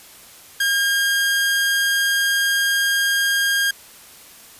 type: tone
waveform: sawtooth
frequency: 1616 Hz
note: G#6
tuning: 48 cents flat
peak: -13 dBFS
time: 0.6-3.71 s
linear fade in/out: 5 ms
effects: white hiss -44 dBFS RMS until 4.59 s + resampled to 32000 Hz